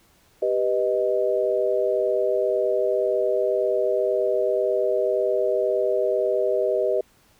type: chord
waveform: sine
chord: G augmented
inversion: none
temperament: equal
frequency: 392 / 493.9 / 622.3 Hz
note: G4 / B4 / D#5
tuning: 0 / 0 / 0 cents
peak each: -24 / -24 / -23 dBFS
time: 0.42-7.01 s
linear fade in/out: 5 ms
effects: pink hiss -59 dBFS RMS until 7.39 s